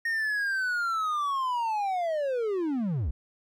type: linear sweep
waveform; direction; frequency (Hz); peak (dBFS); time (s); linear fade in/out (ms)
triangle; down; 1858 to 53.2; -24; 0.05-3.11; 5
effects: none